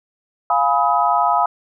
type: chord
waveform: sine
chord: F half-diminished seventh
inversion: none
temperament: equal with one note detuned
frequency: 698.5 / 830.6 / 987.8 / 1267 Hz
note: F5 / Ab5 / Cb6 / Eb6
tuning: 0 / 0 / 0 / +31 cents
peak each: -19 dBFS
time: 0.5-1.46 s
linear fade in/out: 2 ms
effects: none